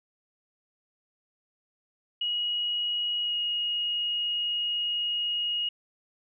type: tone with pitch glide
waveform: sine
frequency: 2900 to 2878 Hz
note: F#7 to F#7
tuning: -35 to -49 cents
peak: -26 dBFS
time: 2.21-5.69 s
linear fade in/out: 5 ms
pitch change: -14 cents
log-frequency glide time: 3.23-3.35 s
effects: none